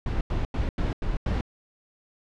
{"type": "noise bursts", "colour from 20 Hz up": "brown", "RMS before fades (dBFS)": -26, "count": 6, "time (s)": [0.06, 1.41], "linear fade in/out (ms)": 2, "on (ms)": 150, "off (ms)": 90, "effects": ["low-pass 4000 Hz 12 dB/octave"]}